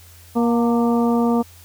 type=harmonic tone with a mistuned harmonic; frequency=235.9 Hz; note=A#3; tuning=21 cents sharp; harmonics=1 / 2 / 3 / 4 / 5; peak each=-16 / -22 / -26 / -28 / -30 dBFS; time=0.35-1.43 s; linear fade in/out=20 ms; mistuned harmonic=4; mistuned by=-47 cents; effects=added 86 Hz sine -45 dBFS peak until 1.64 s + white hiss -48 dBFS RMS until 1.64 s